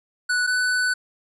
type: tone pair in turn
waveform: square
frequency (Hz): 1480 / 1495.5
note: F#6 / F#6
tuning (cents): 0 / +18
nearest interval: unison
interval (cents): 18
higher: second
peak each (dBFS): -20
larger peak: neither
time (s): 0.29-0.47 / 0.47-0.94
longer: second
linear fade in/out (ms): 10
effects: resampled to 24000 Hz